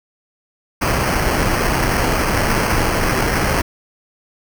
pink noise with sample-and-hold, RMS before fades -17 dBFS, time 0.81-3.62 s, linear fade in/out 10 ms, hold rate 3675 Hz, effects none

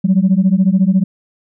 sine beating tone pair, 182.5 / 196.5 Hz, F#3 / G3, -24 / +4 cents, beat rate 14 Hz, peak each -11 dBFS, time 0.04-1.04 s, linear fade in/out 10 ms, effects tanh soft clip ceiling -4 dBFS

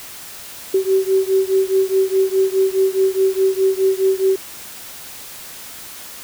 sine beating tone pair, 380.6 / 385.4 Hz, F#4 / G4, +49 / -29 cents, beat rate 4.8 Hz, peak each -16 / -17 dBFS, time 0.74-4.36 s, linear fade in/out 5 ms, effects white hiss -35 dBFS RMS until 6.23 s

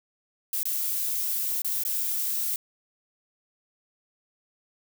violet noise with dropouts, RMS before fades -28 dBFS, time 0.53-2.56 s, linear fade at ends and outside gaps 1 ms, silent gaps 0.631-0.654 / 1.619-1.646 / 1.836-1.851 s, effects none

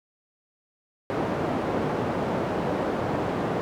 white band-pass noise, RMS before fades -27 dBFS, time 1.1-3.61 s, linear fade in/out 0 ms, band 110 to 620 Hz, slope 12 dB/octave, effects none

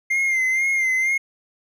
triangle tone with vibrato, 2100 Hz, C7, 6 cents sharp, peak -16 dBFS, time 0.1-1.18 s, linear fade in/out 10 ms, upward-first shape sine, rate 2.1 Hz, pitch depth 48 cents each way, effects none

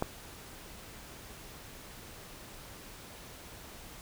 click, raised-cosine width 1 ms, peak -15 dBFS, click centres 0.024 s, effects pink hiss -49 dBFS RMS until 4.01 s

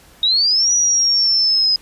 sine linear two-way sweep, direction up then down, 3728 to 5850 to 5030 Hz, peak -12 dBFS, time 0.23-1.76 s, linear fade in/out 2 ms, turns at 0.72 s, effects pink hiss -47 dBFS RMS until 1.81 s + resampled to 32000 Hz

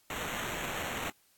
white noise with sample-and-hold, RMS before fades -37 dBFS, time 0.1-1.1 s, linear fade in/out 2 ms, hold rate 4900 Hz, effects white hiss -67 dBFS RMS until 1.37 s + AAC 64 kbps

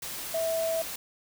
sine tone in noise, 654 Hz, E5, 14 cents flat, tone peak -26 dBFS, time 0.34-0.82 s, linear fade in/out 5 ms, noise white, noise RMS -37 dBFS, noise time 0.02-0.96 s, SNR +8 dB, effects none

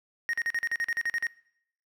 triangle tone bursts, 1864.7 Hz, A#6, in tune, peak -24 dBFS, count 12, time 0.29-1.268 s, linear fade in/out 0 ms, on 43 ms, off 42 ms, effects noise-tail reverb RT60 0.7 s tail -22 dB re dry

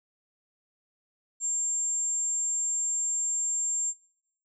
sine tone, 7380 Hz, A#8, 18 cents flat, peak -26 dBFS, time 1.4-3.94 s, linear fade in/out 50 ms, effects noise-tail reverb RT60 0.8 s tail -22 dB re dry

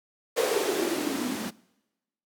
blue noise with band-pass filter sweep, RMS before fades -28 dBFS, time 0.36-1.51 s, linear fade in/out 20 ms, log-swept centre 490 to 210 Hz, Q 7.5, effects noise-tail reverb RT60 1.0 s tail -23 dB re dry

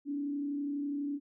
sine tone with frequency modulation, 285.9 Hz, D4, 46 cents flat, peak -32 dBFS, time 0.05-1.2 s, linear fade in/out 50 ms, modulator 32.1 Hz, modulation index 0.37, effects none

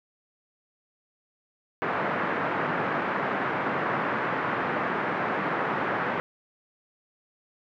white band-pass noise, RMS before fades -28 dBFS, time 1.82-6.2 s, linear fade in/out 0 ms, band 130 to 1700 Hz, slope 24 dB/octave, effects none

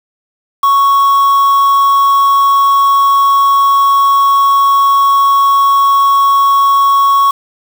triangle tone with quantisation, 1108.7 Hz, C#6, in tune, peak -4 dBFS, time 0.63-7.31 s, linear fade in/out 5 ms, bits 4, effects none

